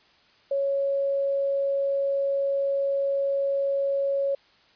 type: tone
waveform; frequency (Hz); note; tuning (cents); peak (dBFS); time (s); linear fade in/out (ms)
sine; 554; C#5; -1; -22; 0.51-4.35; 5
effects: white hiss -59 dBFS RMS until 4.75 s + resampled to 11025 Hz